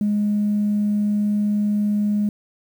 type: tone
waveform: sine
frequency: 207.7 Hz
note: G#3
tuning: in tune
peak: -16 dBFS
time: 0.01-2.29 s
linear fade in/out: 2 ms
effects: tanh soft clip ceiling -13 dBFS + 8-bit